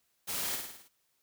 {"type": "noise with echo", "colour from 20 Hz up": "white", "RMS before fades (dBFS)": -36, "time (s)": [0.27, 0.57], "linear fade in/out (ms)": 20, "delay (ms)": 53, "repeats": 6, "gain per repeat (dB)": -4, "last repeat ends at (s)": 0.888, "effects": ["white hiss -75 dBFS RMS until 1.22 s"]}